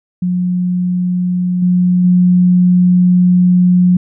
sine tone with level steps, 179.8 Hz, F#3, 49 cents flat, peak -12 / -8 / -6 dBFS, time 0.22-3.97 s, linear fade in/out 5 ms, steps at 1.62 / 2.04 s, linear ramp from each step 5 ms, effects none

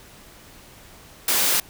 white high-pass noise, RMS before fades -20 dBFS, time 1.28-1.6 s, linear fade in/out 2 ms, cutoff 210 Hz, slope 12 dB/octave, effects pink hiss -47 dBFS RMS until 1.69 s

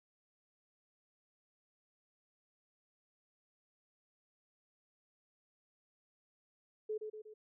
sine tone with echo, 429.9 Hz, A4, 40 cents flat, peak -35 dBFS, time 6.89-6.98 s, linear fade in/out 10 ms, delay 120 ms, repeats 3, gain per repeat -5 dB, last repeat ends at 7.34 s, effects none

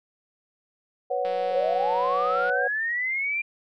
sine chord, B suspended second, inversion none, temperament equal, 493.9 / 554.4 / 740 Hz, B4 / C#5 / F#5, 0 / 0 / 0 cents, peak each -28 dBFS, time 1.1-2.68 s, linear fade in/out 10 ms
click train, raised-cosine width 0.3 ms, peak -25 dBFS, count 233, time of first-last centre 1.25-2.497 s, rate 186 Hz
sine linear sweep, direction up, 480.9 to 2400 Hz, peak -24 dBFS, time 1.51-3.42 s, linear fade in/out 10 ms
effects none

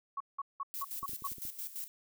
sine tone bursts, 1108.7 Hz, C#6, in tune, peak -34 dBFS, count 6, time 0.17-1.274 s, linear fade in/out 5 ms, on 34 ms, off 180 ms
violet noise with tremolo, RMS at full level -40 dBFS, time 0.74-1.88 s, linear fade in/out 0 ms, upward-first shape square, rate 5.9 Hz, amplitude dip 70%
clicks, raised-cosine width 3 ms, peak -39 dBFS, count 7, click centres 1.03 / 1.094 / 1.134 / 1.222 / 1.319 / 1.383 / 1.452 s
effects none

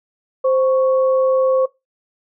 sine tone pair together, 522.8 / 1108.7 Hz, C5 / C#6, -1 / 0 cents, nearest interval octave + minor second, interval 1301 cents, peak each -13 / -24 dBFS, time 0.44-1.66 s, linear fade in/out 10 ms, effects noise-tail reverb RT60 0.2 s tail -20 dB re dry

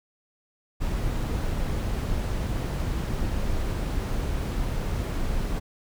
brown noise, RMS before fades -27 dBFS, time 0.8-5.6 s, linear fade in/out 20 ms, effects none

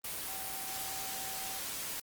sine tone in noise, 770 Hz, G5, 31 cents flat, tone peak -46 dBFS, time 0.28-1.59 s, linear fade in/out 5 ms, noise white, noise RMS -39 dBFS, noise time 0.04-2 s, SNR -10 dB, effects Opus 24 kbps

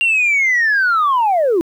sine linear sweep, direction down, 2794 to 315.5 Hz, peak -10 dBFS, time 0.01-1.61 s, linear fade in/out 0 ms, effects tanh soft clip ceiling -9 dBFS + 8-bit

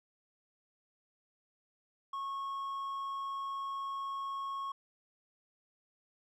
sine tone with hard clipping, 1096 Hz, C#6, 20 cents flat, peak -37 dBFS, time 2.13-4.72 s, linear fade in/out 5 ms, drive 3 dB, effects none

